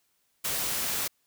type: noise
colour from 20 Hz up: white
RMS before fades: -30 dBFS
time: 0.44-1.08 s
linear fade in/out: 10 ms
effects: white hiss -72 dBFS RMS until 1.26 s